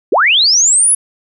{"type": "linear sweep", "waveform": "sine", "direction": "up", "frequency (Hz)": [277.2, 10548], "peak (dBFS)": -7, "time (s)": [0.12, 0.95], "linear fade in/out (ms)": 5, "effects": []}